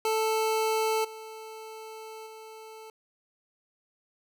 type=tone with level steps; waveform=25% pulse; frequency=440 Hz; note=A4; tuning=in tune; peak=-21 / -37 / -40 dBFS; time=0.05-2.9 s; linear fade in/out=2 ms; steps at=1.04 / 2.26 s; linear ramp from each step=10 ms; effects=none